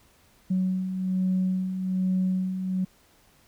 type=beating tone pair; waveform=sine; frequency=185 / 186.2 Hz; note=F#3 / F#3; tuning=0 / +11 cents; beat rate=1.2 Hz; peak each=-31 / -23 dBFS; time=0.5-2.85 s; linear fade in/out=10 ms; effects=tanh soft clip ceiling -17 dBFS + pink hiss -60 dBFS RMS until 3.47 s